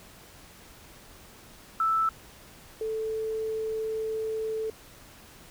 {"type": "tone pair in turn", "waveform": "sine", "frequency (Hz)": [1318.5, 440], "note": ["E6", "A4"], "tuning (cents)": [0, 0], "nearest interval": "octave + perfect fifth", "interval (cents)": 1900, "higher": "first", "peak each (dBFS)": [-22, -28], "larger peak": "first", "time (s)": [[1.8, 2.09], [2.81, 4.7]], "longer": "second", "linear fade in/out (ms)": 2, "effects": ["pink hiss -51 dBFS RMS until 5.5 s"]}